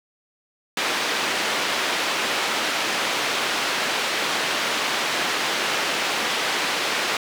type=band-pass noise; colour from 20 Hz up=white; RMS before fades=-24 dBFS; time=0.77-7.17 s; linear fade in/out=2 ms; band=270 to 3300 Hz; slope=12 dB/octave; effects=none